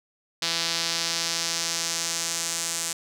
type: tone with band-pass filter sweep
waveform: sawtooth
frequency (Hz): 166.9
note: E3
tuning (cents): +22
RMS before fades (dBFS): -28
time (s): 0.42-2.93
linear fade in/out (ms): 5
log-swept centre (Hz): 4500 to 7600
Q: 1.9
effects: none